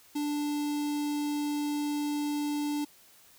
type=tone with notch filter; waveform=square; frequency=293.7 Hz; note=D4; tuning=in tune; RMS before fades=-31 dBFS; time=0.15-2.85 s; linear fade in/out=10 ms; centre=1600 Hz; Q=0.95; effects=white hiss -58 dBFS RMS until 3.38 s